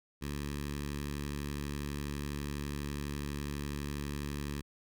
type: tone with notch filter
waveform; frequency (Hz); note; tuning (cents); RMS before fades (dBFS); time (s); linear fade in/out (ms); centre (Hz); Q
10% pulse; 72.1; D2; -31; -38; 0.21-4.62; 20; 650; 0.63
effects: none